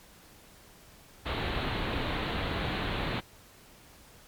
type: low-pass noise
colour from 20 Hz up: pink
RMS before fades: -32 dBFS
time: 1.25-3.21 s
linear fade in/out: 20 ms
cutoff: 4200 Hz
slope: 96 dB/octave
effects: pink hiss -55 dBFS RMS until 4.27 s + MP3 96 kbps